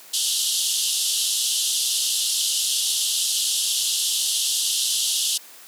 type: band-pass noise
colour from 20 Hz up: pink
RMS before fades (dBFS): -23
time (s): 0.13-5.38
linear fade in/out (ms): 10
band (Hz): 2900 to 12000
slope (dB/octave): 96
effects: white hiss -45 dBFS RMS until 5.67 s + high-pass 300 Hz 12 dB/octave